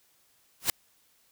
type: noise with exponential growth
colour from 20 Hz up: white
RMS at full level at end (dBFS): -20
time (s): 0.6-0.7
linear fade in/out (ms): 1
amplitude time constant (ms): 20
effects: white hiss -66 dBFS RMS until 1.31 s